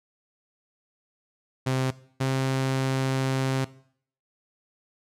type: tone pair in turn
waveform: sawtooth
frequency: 130.81 / 132.79 Hz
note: C3 / C3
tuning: 0 / +26 cents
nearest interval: unison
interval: 26 cents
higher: second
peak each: -19 dBFS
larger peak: neither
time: 1.66-1.91 / 2.2-3.65 s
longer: second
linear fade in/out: 10 ms
effects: noise-tail reverb RT60 0.6 s tail -19 dB re dry + low-pass 10000 Hz 12 dB/octave